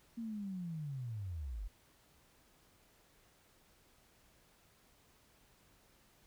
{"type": "linear sweep", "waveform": "sine", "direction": "down", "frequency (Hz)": [234.8, 41.4], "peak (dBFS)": -39, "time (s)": [0.17, 1.68], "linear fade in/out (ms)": 10, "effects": ["pink hiss -68 dBFS RMS until 6.26 s"]}